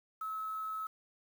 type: tone with quantisation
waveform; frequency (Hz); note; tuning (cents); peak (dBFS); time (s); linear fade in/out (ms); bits
sine; 1294; E6; -32; -36; 0.21-0.87; 5; 9
effects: none